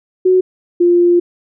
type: tone pair in turn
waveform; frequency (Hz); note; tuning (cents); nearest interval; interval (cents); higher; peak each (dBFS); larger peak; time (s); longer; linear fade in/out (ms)
sine; 370 / 349.2; F#4 / F4; 0 / 0; minor second; 100; first; -7; neither; 0.25-0.41 / 0.8-1.2; second; 10
effects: none